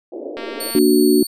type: band-pass noise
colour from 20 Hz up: pink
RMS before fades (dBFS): -30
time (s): 0.12-0.71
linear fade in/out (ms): 5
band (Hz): 290 to 620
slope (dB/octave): 48
type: click train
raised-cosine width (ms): 0.3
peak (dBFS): -17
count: 97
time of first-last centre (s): 0.37-0.787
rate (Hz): 230
type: tone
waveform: 10% pulse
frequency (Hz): 4435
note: C#8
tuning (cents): 0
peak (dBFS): -17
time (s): 0.6-1.27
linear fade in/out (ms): 5
type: chord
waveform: sine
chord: Bb augmented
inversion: none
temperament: equal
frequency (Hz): 233.1 / 293.7 / 370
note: Bb3 / D4 / F#4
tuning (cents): 0 / 0 / 0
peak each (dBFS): -17 / -14 / -14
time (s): 0.75-1.23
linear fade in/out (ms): 2
effects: resampled to 32000 Hz